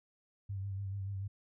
sine tone with vibrato, 98 Hz, G2, in tune, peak -36 dBFS, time 0.49-1.28 s, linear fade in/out 10 ms, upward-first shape sine, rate 6.9 Hz, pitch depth 40 cents each way, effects none

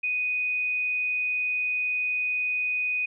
sine tone, 2489 Hz, D#7, in tune, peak -24 dBFS, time 0.03-3.06 s, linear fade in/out 10 ms, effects none

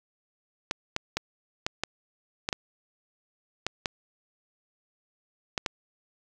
clicks, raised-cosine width 0.2 ms, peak -10 dBFS, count 11, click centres 0.711 / 0.964 / 1.17 / 1.665 / 1.836 / 2.489 / 2.528 / 3.666 / 3.858 / 5.578 / 5.662 s, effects 7-bit

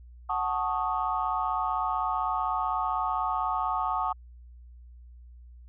sine chord, D# half-diminished seventh, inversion first, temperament equal, 740 / 880 / 1108.7 / 1244.5 Hz, F#5 / A5 / C#6 / D#6, 0 / 0 / 0 / 0 cents, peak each -31 dBFS, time 0.29-4.13 s, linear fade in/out 10 ms, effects tanh soft clip ceiling -15 dBFS + added 60 Hz sine -46 dBFS peak until 5.68 s

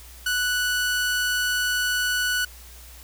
sawtooth tone, 1480 Hz, F#6, in tune, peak -18 dBFS, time 0.26-2.45 s, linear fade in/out 5 ms, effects added 60 Hz sine -44 dBFS peak until 3.03 s + white hiss -47 dBFS RMS until 3.03 s

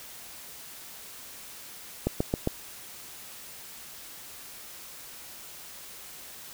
click train, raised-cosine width 2 ms, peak -11 dBFS, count 4, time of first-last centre 2.07-2.474 s, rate 7.43 Hz, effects white hiss -45 dBFS RMS until 6.53 s

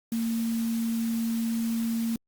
sine tone in noise, 228.8 Hz, A#3, 32 cents flat, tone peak -25 dBFS, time 0.12-2.16 s, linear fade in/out 2 ms, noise white, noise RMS -42 dBFS, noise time 0.12-2.16 s, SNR +14 dB, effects Opus 48 kbps

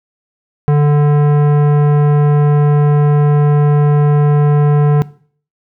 sine tone with tanh clipping, 146.83 Hz, D3, in tune, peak -9 dBFS, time 0.68-5.02 s, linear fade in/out 0 ms, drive 16 dB, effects noise-tail reverb RT60 0.5 s tail -20 dB re dry

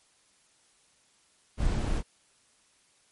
brown noise, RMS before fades -27 dBFS, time 1.57-2.03 s, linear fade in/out 50 ms, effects white hiss -65 dBFS RMS until 3.11 s + MP3 48 kbps

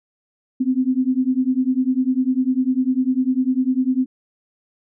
sine beating tone pair, 252.9 / 262.9 Hz, B3 / C4, +41 / +8 cents, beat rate 10 Hz, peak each -19 dBFS, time 0.6-4.06 s, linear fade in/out 10 ms, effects none

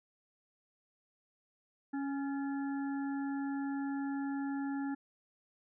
harmonic tone with a mistuned harmonic, 277.2 Hz, C#4, in tune, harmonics 1 / 3 / 5 / 6, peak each -34 / -45 / -51 / -50 dBFS, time 1.93-4.95 s, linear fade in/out 10 ms, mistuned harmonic 6, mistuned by +58 cents, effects none

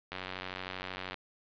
click train, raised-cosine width 0.3 ms, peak -22 dBFS, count 96, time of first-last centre 0.12-1.143 s, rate 92.9 Hz, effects resampled to 11025 Hz + 9-bit

